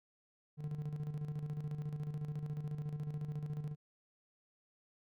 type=tone with tremolo; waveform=triangle; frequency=149.4 Hz; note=D3; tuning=30 cents sharp; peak=-34 dBFS; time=0.57-3.76 s; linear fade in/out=50 ms; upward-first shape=square; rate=14 Hz; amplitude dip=55%; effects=none

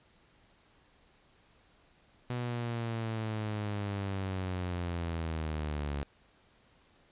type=linear sweep; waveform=sawtooth; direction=down; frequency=123.47 to 70.4 Hz; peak=-29 dBFS; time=2.3-6.03 s; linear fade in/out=0 ms; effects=pink hiss -65 dBFS RMS until 7.11 s + resampled to 8000 Hz

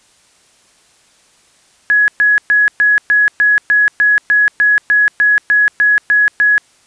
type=tone bursts; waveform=sine; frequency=1680 Hz; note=G#6; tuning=19 cents sharp; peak=-7 dBFS; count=16; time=1.9-6.58 s; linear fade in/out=0 ms; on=180 ms; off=120 ms; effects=white hiss -51 dBFS RMS until 6.86 s + resampled to 22050 Hz

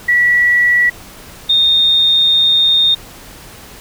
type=tone pair in turn; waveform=sine; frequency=1943 / 3668 Hz; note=B6 / A#7; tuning=-29 / -29 cents; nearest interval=major seventh; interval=1100 cents; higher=second; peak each=-8 dBFS; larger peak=neither; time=0.08-0.9 / 1.49-2.95 s; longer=second; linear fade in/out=10 ms; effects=pink hiss -36 dBFS RMS until 3.8 s

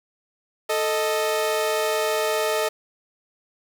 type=tone pair together; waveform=sawtooth; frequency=440 / 622.3 Hz; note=A4 / D#5; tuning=0 / 0 cents; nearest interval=tritone; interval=600 cents; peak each=-20 dBFS; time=0.69-2.69 s; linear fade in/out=10 ms; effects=7-bit

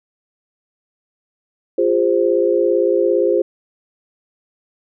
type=chord; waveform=sine; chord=F minor; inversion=none; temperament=equal with one note detuned; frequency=349.2 / 406.8 / 523.3 Hz; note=F4 / Ab4 / C5; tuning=0 / -36 / 0 cents; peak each=-17 dBFS; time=1.78-3.42 s; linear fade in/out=5 ms; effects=none

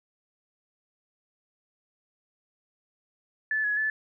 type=tone with pitch steps; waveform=sine; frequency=1739 / 1685 / 1739 Hz; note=A6 / G#6 / A6; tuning=-21 / +25 / -21 cents; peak=-24 dBFS; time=3.51-3.9 s; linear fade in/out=2 ms; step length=130 ms; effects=none

